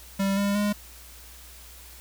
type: tone with pitch steps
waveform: square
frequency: 196 / 201 / 206.2 Hz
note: G3 / G3 / G#3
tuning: 0 / +44 / -12 cents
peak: -23 dBFS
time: 0.19-0.73 s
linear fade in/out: 10 ms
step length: 180 ms
effects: added 60 Hz sine -48 dBFS peak until 2 s + white hiss -48 dBFS RMS until 2 s